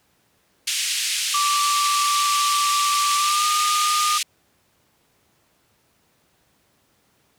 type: band-pass noise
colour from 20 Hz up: pink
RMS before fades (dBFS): -24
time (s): 0.67-4.23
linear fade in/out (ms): 5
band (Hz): 2400 to 10000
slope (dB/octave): 24
type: tone with pitch glide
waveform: sine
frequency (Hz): 1168 to 1216.2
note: D6 to D#6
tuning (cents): -10 to -40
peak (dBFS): -19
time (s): 1.34-4.18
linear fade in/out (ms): 5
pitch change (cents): +70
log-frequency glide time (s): 3.16-3.47
effects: pink hiss -63 dBFS RMS until 7.38 s + high-pass 80 Hz 12 dB/octave